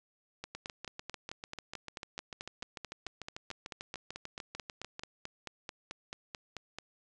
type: two click trains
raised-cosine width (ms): 0.2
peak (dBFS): -23 / -24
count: 30 / 31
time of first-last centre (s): 0.44-6.786 / 0.55-4.994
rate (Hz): 4.57 / 6.75
effects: resampled to 22050 Hz